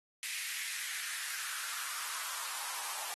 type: noise with high-pass filter sweep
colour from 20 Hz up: white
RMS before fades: -39 dBFS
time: 0.23-3.14 s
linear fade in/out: 0 ms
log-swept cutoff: 2200 to 860 Hz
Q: 2.8
effects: AAC 32 kbps